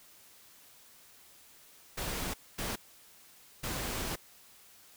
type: noise bursts at uneven times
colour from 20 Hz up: pink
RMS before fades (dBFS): -36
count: 3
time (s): 1.97-2.34 / 2.58-2.76 / 3.63-4.16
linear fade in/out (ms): 10
effects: white hiss -58 dBFS RMS until 4.96 s